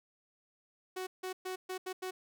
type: tone bursts at uneven times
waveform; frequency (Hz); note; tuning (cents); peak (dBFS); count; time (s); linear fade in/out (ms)
sawtooth; 371.6; F#4; +7; -33; 6; 0.96-1.07 / 1.23-1.33 / 1.45-1.56 / 1.69-1.78 / 1.86-1.93 / 2.02-2.11; 10
effects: none